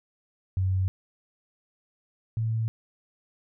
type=tone pair in turn; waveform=sine; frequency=94 / 112.17 Hz; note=F#2 / A2; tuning=+28 / +34 cents; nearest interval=minor third; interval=306 cents; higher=second; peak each=-22 / -24 dBFS; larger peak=first; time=0.57-0.88 / 2.37-2.68 s; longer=neither; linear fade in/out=0 ms; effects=none

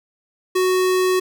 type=tone; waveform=square; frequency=370 Hz; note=F#4; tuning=in tune; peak=-16 dBFS; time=0.55-1.2 s; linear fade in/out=10 ms; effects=none

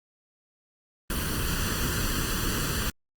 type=noise with comb filter; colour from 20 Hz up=pink; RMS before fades=-28 dBFS; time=1.1-2.9 s; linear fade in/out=2 ms; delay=0.67 ms; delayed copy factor=+0.75; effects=Opus 32 kbps

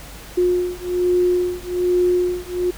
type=beating tone pair; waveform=sine; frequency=357.7 / 358.9 Hz; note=F4 / F4; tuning=+41 / +47 cents; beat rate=1.2 Hz; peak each=-19 dBFS; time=0.37-2.71 s; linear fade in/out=10 ms; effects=added 50 Hz sine -39 dBFS peak until 2.77 s + pink hiss -39 dBFS RMS until 2.77 s

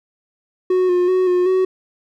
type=tone with pitch steps; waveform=triangle; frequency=368.3 / 357.5 / 370.5 / 359.7 / 374 Hz; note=F#4 / F4 / F#4 / F#4 / F#4; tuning=-8 / +41 / +2 / -49 / +19 cents; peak=-11 dBFS; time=0.7-1.65 s; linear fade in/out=5 ms; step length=190 ms; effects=none

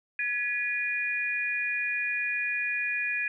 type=tone cluster; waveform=sine; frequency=1689 / 1957 / 2442 Hz; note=G#6 / B6 / D#7; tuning=+29 / -16 / -33 cents; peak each=-31 / -37 / -29 dBFS; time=0.19-3.28 s; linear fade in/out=2 ms; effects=none

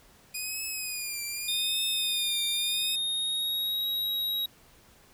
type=tone with vibrato; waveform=10% pulse; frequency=2470 Hz; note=D#7; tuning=13 cents flat; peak=-24 dBFS; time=0.34-2.96 s; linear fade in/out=10 ms; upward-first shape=triangle; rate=0.83 Hz; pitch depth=87 cents each way
type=tone with pitch glide; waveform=square; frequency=3641 to 3826 Hz; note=A#7 to A#7; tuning=-41 to +44 cents; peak=-28 dBFS; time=1.48-4.46 s; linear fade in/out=5 ms; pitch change=+85 cents; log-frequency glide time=2.65-3.88 s
effects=pink hiss -58 dBFS RMS until 5.13 s

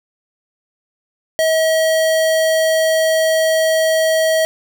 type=tone; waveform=square; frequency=640 Hz; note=D#5; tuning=49 cents sharp; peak=-13 dBFS; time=1.39-4.45 s; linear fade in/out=0 ms; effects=none

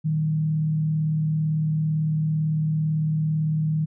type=tone with frequency modulation; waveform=sine; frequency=155.56 Hz; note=D#3; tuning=in tune; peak=-20 dBFS; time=0.04-3.86 s; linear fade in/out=20 ms; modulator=37.9 Hz; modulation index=0.29; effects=none

